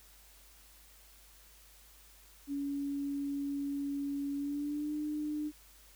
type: tone with pitch glide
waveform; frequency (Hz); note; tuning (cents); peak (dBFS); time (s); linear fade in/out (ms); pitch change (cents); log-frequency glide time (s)
sine; 282.1 to 300.6; C#4 to D4; +30 to +40; -33; 2.47-5.52; 50; +110; 4.36-4.93
effects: added 50 Hz sine -61 dBFS peak until 5.95 s + white hiss -60 dBFS RMS until 5.95 s